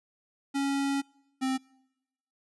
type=tone pair in turn; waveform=square; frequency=277.2 / 262.6 Hz; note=C#4 / C4; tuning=0 / +6 cents; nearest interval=minor second; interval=94 cents; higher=first; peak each=-27 dBFS; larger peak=neither; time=0.54-1.02 / 1.41-1.58 s; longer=first; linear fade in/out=20 ms; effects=noise-tail reverb RT60 0.9 s tail -26 dB re dry + resampled to 24000 Hz